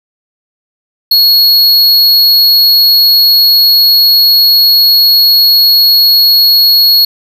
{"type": "tone", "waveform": "square", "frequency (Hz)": 4332, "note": "C#8", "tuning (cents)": -41, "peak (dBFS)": -4, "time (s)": [1.11, 7.05], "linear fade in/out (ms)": 5, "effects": []}